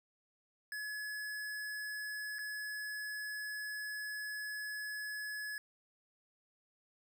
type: tone with dropouts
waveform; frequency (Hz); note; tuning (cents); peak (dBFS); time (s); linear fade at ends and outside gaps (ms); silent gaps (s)
square; 1700; G#6; +40; -40; 0.72-5.58; 1; 2.385-2.39
effects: none